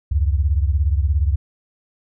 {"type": "beating tone pair", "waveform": "sine", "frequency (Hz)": [69.3, 86.3], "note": ["C#2", "F2"], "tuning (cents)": [0, -20], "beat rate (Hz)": 17, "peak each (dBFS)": [-16, -20], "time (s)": [0.11, 1.36], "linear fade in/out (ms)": 10, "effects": []}